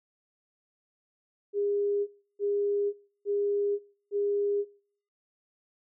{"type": "tone bursts", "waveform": "sine", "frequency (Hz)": 406.6, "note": "G#4", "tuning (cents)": -37, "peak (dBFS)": -25, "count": 4, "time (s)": [1.53, 4.65], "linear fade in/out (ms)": 50, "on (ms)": 540, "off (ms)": 320, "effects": ["noise-tail reverb RT60 0.6 s tail -25 dB re dry"]}